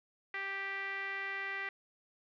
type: tone with low-pass filter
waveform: 5% pulse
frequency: 392 Hz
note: G4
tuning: in tune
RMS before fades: -39 dBFS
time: 0.34-1.69 s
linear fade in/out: 2 ms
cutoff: 2000 Hz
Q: 4.4
effects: none